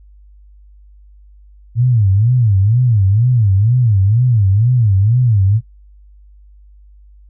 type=tone with vibrato; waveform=sine; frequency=110 Hz; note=A2; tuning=in tune; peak=-9 dBFS; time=1.75-5.61 s; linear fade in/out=50 ms; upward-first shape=sine; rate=2.1 Hz; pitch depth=250 cents each way; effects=noise-tail reverb RT60 0.1 s tail -18 dB re dry + added 50 Hz sine -40 dBFS peak until 7.29 s